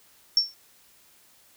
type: tone with exponential decay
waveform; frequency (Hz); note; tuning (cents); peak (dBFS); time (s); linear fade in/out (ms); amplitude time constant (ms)
sine; 5450; F8; -43; -13; 0.37-0.54; 1; 36
effects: tanh soft clip ceiling -9 dBFS + white hiss -58 dBFS RMS until 1.56 s